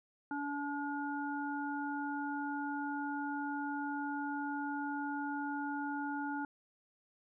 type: harmonic tone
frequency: 287 Hz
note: D4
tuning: 40 cents flat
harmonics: 1 / 3 / 5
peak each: -38 / -40 / -42 dBFS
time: 0.31-6.45 s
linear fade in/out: 2 ms
effects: none